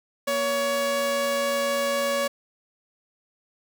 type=tone pair together; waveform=sawtooth; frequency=237.2 / 562 Hz; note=A#3 / C#5; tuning=+30 / +24 cents; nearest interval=octave + minor third; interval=1494 cents; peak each=-30 / -19 dBFS; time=0.27-2.28 s; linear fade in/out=10 ms; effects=none